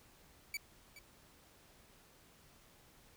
sawtooth tone with echo, 2297 Hz, D7, 39 cents flat, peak -34 dBFS, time 0.54-0.57 s, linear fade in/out 2 ms, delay 420 ms, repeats 1, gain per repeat -15 dB, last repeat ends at 0.99 s, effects pink hiss -64 dBFS RMS until 3.16 s

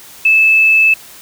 sine tone, 2619 Hz, E7, 12 cents flat, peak -6 dBFS, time 0.25-0.94 s, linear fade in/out 5 ms, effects white hiss -37 dBFS RMS until 1.21 s

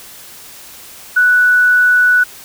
sine tone, 1480 Hz, F#6, in tune, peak -7 dBFS, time 1.16-2.24 s, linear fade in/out 10 ms, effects white hiss -36 dBFS RMS until 2.44 s

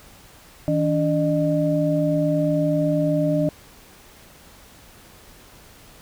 sine tone cluster, 160.2 / 288.6 / 607 Hz, E3 / D4 / D#5, -49 / -30 / -43 cents, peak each -22 dBFS, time 0.68-3.49 s, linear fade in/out 0 ms, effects pink hiss -48 dBFS RMS until 6.01 s

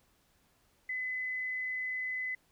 sine tone, 2018 Hz, B6, 37 cents sharp, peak -33 dBFS, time 0.89-2.35 s, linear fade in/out 5 ms, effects pink hiss -70 dBFS RMS until 2.51 s

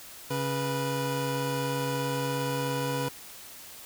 25% pulse tone pair together, 137.7 / 490.4 Hz, C#3 / B4, -11 / -12 cents, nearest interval octave + minor seventh, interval 2199 cents, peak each -27 / -27 dBFS, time 0.3-3.09 s, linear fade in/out 10 ms, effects white hiss -46 dBFS RMS until 3.85 s

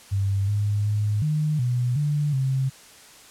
sine tone with pitch steps, 98.5 / 103.3 / 104.9 / 152.6 / 123.2 / 147.5 / 133.1 Hz, G2 / G#2 / G#2 / D#3 / B2 / D3 / C3, +9 / -9 / +18 / -33 / -4 / +8 / +30 cents, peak -20 dBFS, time 0.11-2.7 s, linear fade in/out 20 ms, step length 370 ms, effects white hiss -48 dBFS RMS until 3.3 s + low-pass 10000 Hz 12 dB/octave

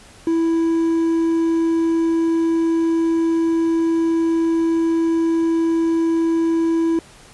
triangle tone with quantisation, 329.6 Hz, E4, in tune, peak -13 dBFS, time 0.27-6.99 s, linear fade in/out 2 ms, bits 7, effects pink hiss -45 dBFS RMS until 7.33 s + resampled to 24000 Hz

